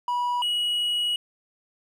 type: tone pair in turn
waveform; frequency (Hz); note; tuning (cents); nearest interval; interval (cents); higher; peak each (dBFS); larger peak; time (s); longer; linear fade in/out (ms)
triangle; 975 / 2912; B5 / F#7; -23 / -28; octave + perfect fifth; 1895; second; -21; neither; 0.08-0.42 / 0.42-1.16; second; 2
effects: none